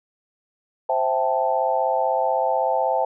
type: chord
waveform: sine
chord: A minor seventh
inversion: first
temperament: equal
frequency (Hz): 523.3 / 659.3 / 784 / 880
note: C5 / E5 / G5 / A5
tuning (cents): 0 / 0 / 0 / 0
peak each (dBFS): -24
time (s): 0.89-3.05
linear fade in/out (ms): 5
effects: none